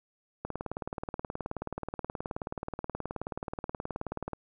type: click train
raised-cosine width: 1 ms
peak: -20 dBFS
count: 74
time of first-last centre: 0.45-4.333 s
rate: 18.8 Hz
effects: none